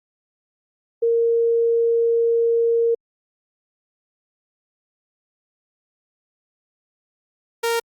sine / sawtooth tone pair in turn, 463.7 / 463.7 Hz, A#4 / A#4, -9 / -9 cents, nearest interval unison, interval 0 cents, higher neither, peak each -15 dBFS, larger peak neither, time 1.02-2.95 / 7.63-7.8 s, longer first, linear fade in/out 10 ms, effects Opus 48 kbps

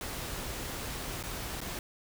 pink noise with dropouts, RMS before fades -38 dBFS, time 0.01-1.79 s, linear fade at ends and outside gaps 1 ms, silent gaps 1.228-1.237 / 1.605-1.614 s, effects none

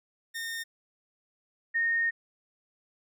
sawtooth / sine tone pair in turn, 1829 / 1844.9 Hz, A#6 / A#6, -33 / -18 cents, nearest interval unison, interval 15 cents, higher second, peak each -30 / -24 dBFS, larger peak second, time 0.34-0.64 / 1.74-2.11 s, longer second, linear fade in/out 20 ms, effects none

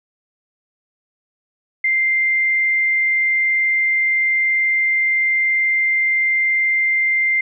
sine tone, 2093 Hz, C7, in tune, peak -14 dBFS, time 1.84-7.41 s, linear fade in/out 5 ms, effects none

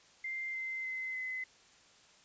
sine tone with pitch steps, 2093 / 2074 / 2055 / 2036 Hz, C7 / C7 / C7 / C7, 0 / -16 / -32 / -48 cents, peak -36 dBFS, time 0.24-1.44 s, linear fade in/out 5 ms, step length 300 ms, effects white hiss -62 dBFS RMS until 2.24 s + resampled to 16000 Hz

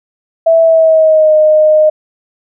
sine tone with pitch glide, 657 to 616.6 Hz, E5 to D#5, -6 to -16 cents, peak -4 dBFS, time 0.46-1.9 s, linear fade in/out 10 ms, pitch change -110 cents, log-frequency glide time 0.62-1.34 s, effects none

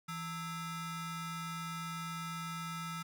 40% pulse ring-modulated tone, 738 Hz, F#5, 5 cents flat, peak -35 dBFS, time 0.08-3.03 s, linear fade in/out 10 ms, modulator 572 Hz, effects none

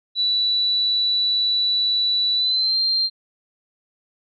sine tone with pitch glide, 3951 to 4174 Hz, B7 to C8, 0 to -5 cents, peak -17 dBFS, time 0.15-3.1 s, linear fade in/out 50 ms, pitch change +95 cents, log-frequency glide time 2.35-2.78 s, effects none

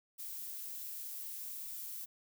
violet noise, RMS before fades -44 dBFS, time 0.18-2.06 s, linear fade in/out 20 ms, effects none

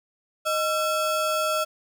square ring-modulated tone, 987 Hz, B5, 1 cent flat, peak -20 dBFS, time 0.45-1.65 s, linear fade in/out 20 ms, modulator 365 Hz, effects 9-bit

